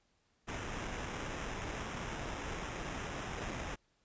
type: noise with sample-and-hold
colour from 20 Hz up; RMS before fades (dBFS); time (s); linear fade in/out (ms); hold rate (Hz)
pink; -41; 0.47-3.76; 20; 4410
effects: pink hiss -75 dBFS RMS until 4.04 s + resampled to 16000 Hz